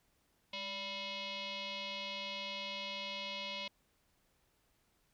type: tone with frequency modulation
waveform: sine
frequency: 204.4 Hz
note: G#3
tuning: 27 cents flat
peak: -39 dBFS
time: 0.53-3.68 s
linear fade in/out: 5 ms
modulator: 785 Hz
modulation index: 5
effects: pink hiss -75 dBFS RMS until 5.13 s